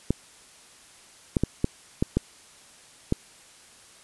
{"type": "clicks", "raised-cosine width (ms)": 3, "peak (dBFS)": -8, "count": 7, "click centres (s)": [0.106, 1.368, 1.436, 1.644, 2.025, 2.17, 3.124], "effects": ["white hiss -52 dBFS RMS until 4.03 s", "resampled to 24000 Hz"]}